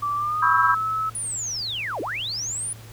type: tone with pitch glide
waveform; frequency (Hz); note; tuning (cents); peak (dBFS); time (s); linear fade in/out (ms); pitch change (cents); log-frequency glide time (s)
sine; 1164 to 1299; D6 to E6; -16 to -26; -22; 0.02-1.1; 10; +190; 0.16-0.57
type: chord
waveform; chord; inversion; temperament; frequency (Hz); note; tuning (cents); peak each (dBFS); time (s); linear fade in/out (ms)
sine; C# half-diminished seventh; third; equal with one note detuned; 987.8 / 1108.7 / 1318.5 / 1598.2; B5 / C#6 / E6 / G6; 0 / 0 / 0 / +33; -22; 0.42-0.75; 10
type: linear two-way sweep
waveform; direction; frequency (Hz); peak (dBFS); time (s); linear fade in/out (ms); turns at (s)
sine; down then up; 9956 to 268.1 to 9956; -26; 1.15-2.73; 2; 2.01
effects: added 111 Hz sine -41 dBFS peak until 2.92 s + pink hiss -47 dBFS RMS until 2.92 s